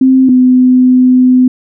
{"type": "tone pair in turn", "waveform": "sine", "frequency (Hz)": [261.6, 253.6], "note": ["C4", "B3"], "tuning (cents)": [0, 46], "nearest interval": "minor second", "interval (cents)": 54, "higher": "first", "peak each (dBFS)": -3, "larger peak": "neither", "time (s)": [[0.01, 0.29], [0.29, 1.48]], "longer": "second", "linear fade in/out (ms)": 5, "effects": []}